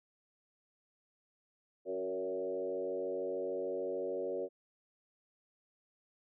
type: tone with frequency modulation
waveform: sine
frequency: 466.2 Hz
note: A#4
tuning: in tune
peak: -34 dBFS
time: 1.85-4.49 s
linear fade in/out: 50 ms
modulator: 93.5 Hz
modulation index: 1.4
effects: none